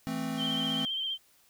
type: chord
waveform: square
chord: A minor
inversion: second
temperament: equal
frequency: 164.81 / 220 / 261.6 Hz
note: E3 / A3 / C4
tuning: 0 / 0 / 0 cents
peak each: -39 / -37 / -35 dBFS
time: 0.07-0.85 s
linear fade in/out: 0 ms
type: tone with vibrato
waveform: sine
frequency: 3136 Hz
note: G7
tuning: in tune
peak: -30 dBFS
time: 0.37-1.18 s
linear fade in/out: 50 ms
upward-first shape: sine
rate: 15 Hz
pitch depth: 39 cents each way
effects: white hiss -64 dBFS RMS until 1.49 s